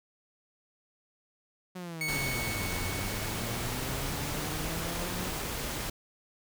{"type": "linear two-way sweep", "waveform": "sawtooth", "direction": "down then up", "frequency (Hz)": [185, 86.5, 185], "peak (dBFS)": -34, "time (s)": [1.75, 5.31], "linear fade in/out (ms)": 10, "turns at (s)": 2.72}
{"type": "tone with exponential decay", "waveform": "40% pulse", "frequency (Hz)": 2217, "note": "C#7", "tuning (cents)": 0, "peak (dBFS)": -29, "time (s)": [2.01, 5.1], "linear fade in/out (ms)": 1, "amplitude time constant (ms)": 670}
{"type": "noise", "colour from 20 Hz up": "pink", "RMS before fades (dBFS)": -35, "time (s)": [2.08, 5.9], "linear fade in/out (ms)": 5}
{"effects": []}